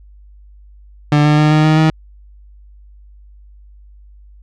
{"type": "tone with pitch steps", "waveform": "30% pulse", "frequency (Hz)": [148, 149.89, 151.81, 153.75, 155.72, 157.71], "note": ["D3", "D3", "D#3", "D#3", "D#3", "D#3"], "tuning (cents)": [14, 36, -42, -20, 2, 24], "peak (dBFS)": -6, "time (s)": [1.12, 1.9], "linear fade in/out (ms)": 2, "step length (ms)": 130, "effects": ["added 50 Hz sine -39 dBFS peak until 4.42 s", "low-pass 4000 Hz 12 dB/octave"]}